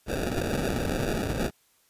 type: noise with sample-and-hold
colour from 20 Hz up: violet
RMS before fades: -28 dBFS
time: 0.06-1.51 s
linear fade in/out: 50 ms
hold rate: 1050 Hz
effects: white hiss -65 dBFS RMS until 1.89 s + resampled to 32000 Hz